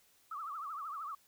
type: tone with vibrato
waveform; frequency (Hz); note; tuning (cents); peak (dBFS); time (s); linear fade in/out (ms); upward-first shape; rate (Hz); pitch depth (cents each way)
sine; 1220; D#6; -34; -39; 0.31-1.15; 5; triangle; 13; 190
effects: white hiss -68 dBFS RMS until 1.27 s